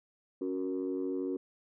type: chord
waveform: sine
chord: F# major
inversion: second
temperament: equal with one note detuned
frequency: 277.2 / 370 / 467.8 Hz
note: C#4 / F#4 / A#4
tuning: 0 / 0 / +6 cents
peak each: -34 / -34 / -39 dBFS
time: 0.41-1.37 s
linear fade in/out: 5 ms
effects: tanh soft clip ceiling -25 dBFS